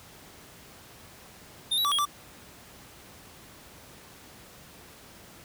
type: tone with pitch steps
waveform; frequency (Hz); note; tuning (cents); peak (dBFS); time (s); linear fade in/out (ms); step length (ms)
square; 3631 / 3899 / 1156 / 3288 / 1169; A#7 / B7 / D6 / G#7 / D6; -46 / -23 / -28 / -18 / -8; -24; 1.71-2.055; 10; 69
effects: pink hiss -50 dBFS RMS until 5.44 s + high-pass 60 Hz 12 dB/octave